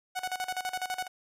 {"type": "tone with tremolo", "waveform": "sawtooth", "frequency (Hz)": 740, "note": "F#5", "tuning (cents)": 0, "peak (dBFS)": -26, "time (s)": [0.15, 1.08], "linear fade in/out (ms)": 20, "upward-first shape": "square", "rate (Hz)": 12, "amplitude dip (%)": 80, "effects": ["resampled to 32000 Hz"]}